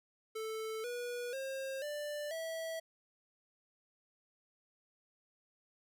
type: tone with pitch steps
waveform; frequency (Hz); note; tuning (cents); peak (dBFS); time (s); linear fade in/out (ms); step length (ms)
square; 440 / 485.4 / 535.5 / 590.7 / 651.7; A4 / B4 / C5 / D5 / E5; 0 / -30 / +40 / +10 / -20; -39; 0.35-2.8; 10; 490
effects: none